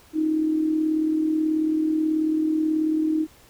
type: tone with amplitude modulation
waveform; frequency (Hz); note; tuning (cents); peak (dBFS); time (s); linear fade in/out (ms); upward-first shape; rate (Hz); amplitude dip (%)
sine; 313.1; D#4; +11; -17; 0.13-3.27; 50; sine; 38.4; 50
effects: pink hiss -53 dBFS RMS until 3.49 s